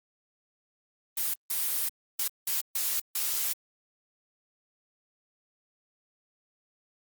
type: noise bursts at uneven times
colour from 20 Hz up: blue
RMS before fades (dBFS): -29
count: 6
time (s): 1.17-1.34 / 1.5-1.89 / 2.19-2.28 / 2.47-2.61 / 2.75-3 / 3.15-3.53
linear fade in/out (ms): 5
effects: Opus 32 kbps